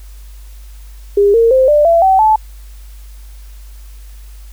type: tone with pitch steps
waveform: sine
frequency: 404.8 / 459.7 / 521.9 / 592.7 / 673 / 764.2 / 867.7 Hz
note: G#4 / A#4 / C5 / D5 / E5 / G5 / A5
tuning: -44 / -24 / -4 / +16 / +36 / -44 / -24 cents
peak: -6 dBFS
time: 1.17-2.36 s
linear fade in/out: 5 ms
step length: 170 ms
effects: added 50 Hz sine -31 dBFS peak until 4.52 s + white hiss -47 dBFS RMS until 4.52 s